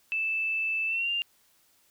sine tone with pitch glide, 2637 to 2794 Hz, E7 to F7, 0 to 0 cents, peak -26 dBFS, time 0.12-1.22 s, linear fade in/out 0 ms, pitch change +100 cents, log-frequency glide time 0.87-1.1 s, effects white hiss -65 dBFS RMS until 1.9 s

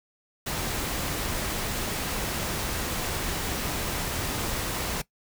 pink noise, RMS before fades -30 dBFS, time 0.46-5.02 s, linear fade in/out 10 ms, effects noise-tail reverb RT60 0.1 s tail -19 dB re dry

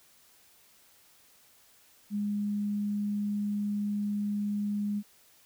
sine tone, 205.8 Hz, G#3, 16 cents flat, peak -28 dBFS, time 2.1-5.03 s, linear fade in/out 50 ms, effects white hiss -61 dBFS RMS until 5.45 s

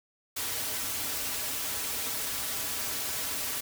white noise with comb filter, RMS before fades -33 dBFS, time 0.36-3.61 s, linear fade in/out 10 ms, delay 5.6 ms, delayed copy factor -0.7, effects none

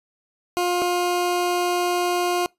20% pulse tone pair in turn, 354.5 / 354.5 Hz, F4 / F4, +26 / +26 cents, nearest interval unison, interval 0 cents, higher neither, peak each -15 dBFS, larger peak neither, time 0.57-0.82 / 0.82-2.46 s, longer second, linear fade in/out 0 ms, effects noise-tail reverb RT60 0.2 s tail -25 dB re dry + resampled to 32000 Hz

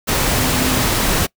sine tone in noise, 256 Hz, C4, 38 cents flat, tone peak -22 dBFS, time 0.36-0.85 s, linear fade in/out 20 ms, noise pink, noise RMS -17 dBFS, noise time 0.07-1.27 s, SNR -8 dB, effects noise-tail reverb RT60 0.1 s tail -23 dB re dry

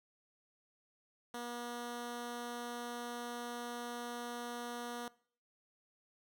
10% pulse tone, 240 Hz, B3, 49 cents flat, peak -33 dBFS, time 1.34-5.08 s, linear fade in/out 2 ms, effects noise-tail reverb RT60 0.5 s tail -21 dB re dry

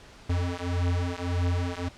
square beating tone pair, 87.31 / 89.01 Hz, F2 / F2, 0 / +33 cents, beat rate 1.7 Hz, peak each -29 dBFS, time 0.29-1.89 s, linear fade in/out 10 ms, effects pink hiss -50 dBFS RMS until 1.97 s + low-pass 6000 Hz 12 dB/octave

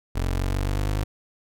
25% pulse linear sweep, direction up, 43.89 to 51.91 Hz, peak -19 dBFS, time 0.15-1.04 s, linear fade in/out 10 ms, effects none

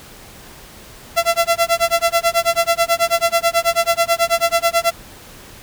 sawtooth tone with tremolo, 676 Hz, E5, 43 cents sharp, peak -7 dBFS, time 1.16-4.91 s, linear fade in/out 20 ms, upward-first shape sine, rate 9.2 Hz, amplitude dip 100%, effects pink hiss -40 dBFS RMS until 5.62 s

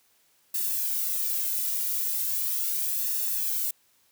violet noise with flanger, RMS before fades -28 dBFS, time 0.54-3.71 s, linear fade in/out 5 ms, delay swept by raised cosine 1.1 to 2.1 ms, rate 0.38 Hz, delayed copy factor +0.6, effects white hiss -65 dBFS RMS until 4.11 s + high-pass 60 Hz 12 dB/octave

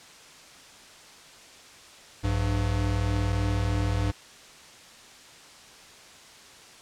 square tone pair together, 59.36 / 100 Hz, A#1 / G2, +32 / +35 cents, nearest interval major sixth, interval 903 cents, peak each -29 / -26 dBFS, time 2.23-4.12 s, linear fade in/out 20 ms, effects white hiss -49 dBFS RMS until 6.81 s + low-pass 7000 Hz 12 dB/octave

